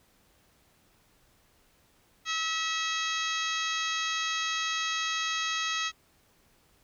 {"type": "harmonic tone with a mistuned harmonic", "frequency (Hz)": 646, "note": "E5", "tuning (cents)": -35, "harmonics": [2, 3, 4, 5, 6, 7, 8, 9, 10], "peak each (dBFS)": [-34, -35, -36, -36, -36, -44, -43, -48, -39], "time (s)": [2.25, 5.92], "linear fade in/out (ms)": 50, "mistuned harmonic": 5, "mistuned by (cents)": 15, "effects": ["pink hiss -65 dBFS RMS until 6.83 s"]}